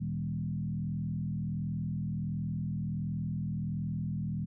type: tone with frequency modulation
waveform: sine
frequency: 157.4 Hz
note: D#3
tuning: 20 cents sharp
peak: -31 dBFS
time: 0-4.46 s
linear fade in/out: 20 ms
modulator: 41.4 Hz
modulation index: 1.3
effects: none